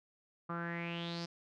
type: tone with low-pass filter sweep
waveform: sawtooth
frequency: 170 Hz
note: F3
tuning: 46 cents flat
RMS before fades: -40 dBFS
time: 0.49-1.26 s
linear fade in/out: 10 ms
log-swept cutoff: 1200 to 5200 Hz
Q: 6.4
effects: none